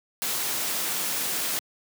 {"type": "noise", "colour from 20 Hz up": "white", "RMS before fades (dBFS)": -28, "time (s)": [0.22, 1.59], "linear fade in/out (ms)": 0, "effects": ["high-pass 150 Hz 12 dB/octave"]}